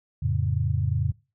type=chord; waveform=sine; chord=F augmented; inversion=none; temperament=equal; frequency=87.31 / 110 / 138.59 Hz; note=F2 / A2 / C#3; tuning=0 / 0 / 0 cents; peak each=-26 dBFS; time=0.22-1.12 s; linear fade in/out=10 ms; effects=noise-tail reverb RT60 0.3 s tail -22 dB re dry